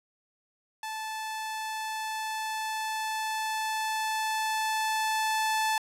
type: tone with level ramp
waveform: sawtooth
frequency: 874 Hz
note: A5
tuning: 12 cents flat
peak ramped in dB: -30 to -21 dBFS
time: 0.83-5.78 s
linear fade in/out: 2 ms
effects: low-pass 12000 Hz 12 dB/octave